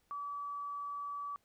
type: tone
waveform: sine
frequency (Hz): 1148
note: D6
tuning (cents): -40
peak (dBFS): -38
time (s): 0.11-1.36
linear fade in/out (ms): 0
effects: pink hiss -75 dBFS RMS until 1.44 s

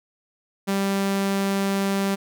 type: tone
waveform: sawtooth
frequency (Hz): 196.5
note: G3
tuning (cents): +4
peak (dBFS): -17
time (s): 0.67-2.16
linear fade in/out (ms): 20
effects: none

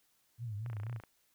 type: tone with vibrato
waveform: sine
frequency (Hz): 110.5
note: A2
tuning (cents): +8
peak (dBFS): -37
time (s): 0.38-1.01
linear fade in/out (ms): 50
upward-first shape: triangle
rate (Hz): 4.2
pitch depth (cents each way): 180
type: clicks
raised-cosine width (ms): 0.5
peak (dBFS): -35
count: 12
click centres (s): 0.662 / 0.7 / 0.731 / 0.768 / 0.8 / 0.834 / 0.867 / 0.897 / 0.928 / 0.962 / 1 / 1.037
effects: white hiss -73 dBFS RMS until 1.34 s

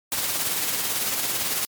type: noise with tremolo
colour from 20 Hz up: white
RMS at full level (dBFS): -24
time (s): 0.12-1.65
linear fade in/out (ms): 0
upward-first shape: sine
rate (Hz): 18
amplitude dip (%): 35
effects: high-pass 80 Hz 12 dB/octave + MP3 96 kbps

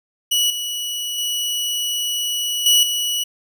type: tone with level steps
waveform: sawtooth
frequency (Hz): 2936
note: F#7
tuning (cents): -14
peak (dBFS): -12 / -20 / -17 / -8 / -16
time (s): 0.31-3.24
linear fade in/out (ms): 10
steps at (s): 0.5 / 1.18 / 2.66 / 2.83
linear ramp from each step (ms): 2
effects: none

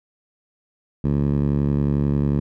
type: tone with band-pass filter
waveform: 10% pulse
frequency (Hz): 71.2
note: C#2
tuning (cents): +47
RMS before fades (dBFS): -20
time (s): 1.04-2.4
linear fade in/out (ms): 5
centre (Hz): 150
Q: 1.1
effects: none

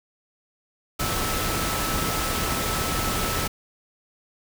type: tone in noise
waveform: sine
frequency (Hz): 1308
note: E6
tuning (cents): -14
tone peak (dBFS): -32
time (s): 0.99-3.48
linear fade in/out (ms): 10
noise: pink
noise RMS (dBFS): -26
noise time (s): 0.99-3.48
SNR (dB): -9
effects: none

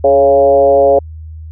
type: tone with frequency modulation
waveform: sine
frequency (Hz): 554.4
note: C#5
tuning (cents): 0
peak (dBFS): -5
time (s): 0.04-0.99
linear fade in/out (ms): 5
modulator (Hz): 135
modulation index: 1
effects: added 79 Hz sine -26 dBFS peak until 1.51 s

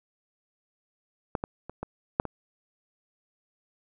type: clicks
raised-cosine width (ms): 1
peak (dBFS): -13 / -16 / -24 / -19 / -7 / -19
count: 6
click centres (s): 1.352 / 1.439 / 1.696 / 1.83 / 2.199 / 2.253
effects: none

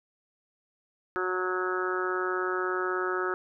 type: harmonic tone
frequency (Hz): 183.7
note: F#3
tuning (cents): -12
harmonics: 2 / 3 / 4 / 5 / 6 / 7 / 8 / 9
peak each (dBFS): -30 / -41 / -42 / -40 / -42 / -32 / -35 / -38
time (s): 1.16-3.34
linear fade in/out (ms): 0
effects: none

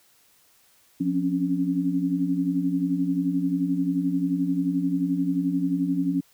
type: tone cluster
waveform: sine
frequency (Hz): 176.5 / 267.8 / 279.2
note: F3 / C4 / C#4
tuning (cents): +19 / +40 / +13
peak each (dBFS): -27 / -28 / -24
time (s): 1-6.21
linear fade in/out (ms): 10
effects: white hiss -60 dBFS RMS until 6.33 s

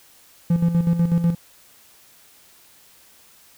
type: tone with tremolo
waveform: triangle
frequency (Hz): 170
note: F3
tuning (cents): -46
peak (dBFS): -12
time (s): 0.5-1.35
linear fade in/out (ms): 5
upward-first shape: square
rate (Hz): 8.1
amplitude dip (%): 60
effects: white hiss -52 dBFS RMS until 3.57 s

